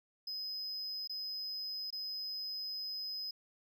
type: tone with dropouts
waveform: triangle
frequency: 5050 Hz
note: D#8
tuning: 25 cents sharp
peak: -37 dBFS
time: 0.27-3.31 s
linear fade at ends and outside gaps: 5 ms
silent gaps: 1.075-1.095 / 1.905-1.926 s
effects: none